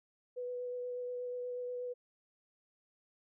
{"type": "tone with vibrato", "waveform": "sine", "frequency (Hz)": 493.9, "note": "B4", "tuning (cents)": 0, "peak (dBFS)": -37, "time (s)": [0.36, 1.94], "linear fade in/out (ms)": 20, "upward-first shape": "sine", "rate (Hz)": 8.3, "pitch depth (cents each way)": 11, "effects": []}